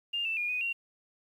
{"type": "tone with pitch steps", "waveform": "sine", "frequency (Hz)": [2807, 2658, 2430, 2488, 2753], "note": ["F7", "E7", "D#7", "D#7", "F7"], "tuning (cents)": [8, 14, -42, -1, -25], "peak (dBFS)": -29, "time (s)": [0.13, 0.73], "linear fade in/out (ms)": 10, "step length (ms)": 120, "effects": ["10-bit"]}